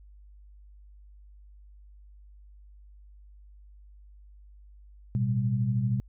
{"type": "tone cluster", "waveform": "sine", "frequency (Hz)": [110.7, 123.5, 197.5], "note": ["A2", "B2", "G3"], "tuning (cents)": [11, 0, 13], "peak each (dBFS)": [-33, -25, -31], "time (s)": [5.15, 6], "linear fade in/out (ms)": 0, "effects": ["added 50 Hz sine -49 dBFS peak until 6.08 s"]}